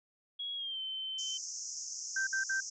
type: tone with pitch glide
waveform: sine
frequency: 3322 to 3082 Hz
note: G#7 to G7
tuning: 0 to -30 cents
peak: -36 dBFS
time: 0.39-1.38 s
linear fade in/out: 10 ms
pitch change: -130 cents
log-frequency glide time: 0.55-0.8 s
type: band-pass noise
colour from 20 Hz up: white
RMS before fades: -42 dBFS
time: 1.18-2.7 s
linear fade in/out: 10 ms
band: 5300 to 6900 Hz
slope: 96 dB/octave
type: tone bursts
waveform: sine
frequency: 1563 Hz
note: G6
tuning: 6 cents flat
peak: -30 dBFS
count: 3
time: 2.16-2.604 s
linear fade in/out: 5 ms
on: 110 ms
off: 57 ms
effects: none